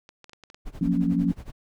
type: clicks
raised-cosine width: 0.2 ms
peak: -29 dBFS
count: 7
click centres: 0.091 / 0.243 / 0.295 / 0.333 / 0.437 / 0.501 / 0.545 s
type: noise with tremolo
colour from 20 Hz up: brown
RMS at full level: -36 dBFS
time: 0.65-1.52 s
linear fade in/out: 20 ms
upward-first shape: sine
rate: 11 Hz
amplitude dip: 90%
type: chord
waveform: sine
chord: Gb major seventh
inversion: third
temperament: equal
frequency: 174.61 / 185 / 233.1 / 277.2 Hz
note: F3 / Gb3 / Bb3 / Db4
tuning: 0 / 0 / 0 / 0 cents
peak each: -24 / -29 / -27 / -25 dBFS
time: 0.81-1.32 s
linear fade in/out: 5 ms
effects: none